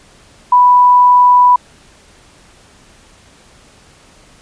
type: tone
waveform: sine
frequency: 987.8 Hz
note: B5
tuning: in tune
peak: -4 dBFS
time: 0.52-1.56 s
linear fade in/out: 5 ms
effects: pink hiss -45 dBFS RMS until 4.41 s + resampled to 22050 Hz